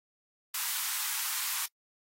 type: high-pass noise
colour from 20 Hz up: white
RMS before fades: -33 dBFS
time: 0.54-1.66 s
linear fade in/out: 5 ms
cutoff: 850 Hz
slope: 48 dB/octave
effects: noise-tail reverb RT60 0.1 s tail -25 dB re dry + AAC 48 kbps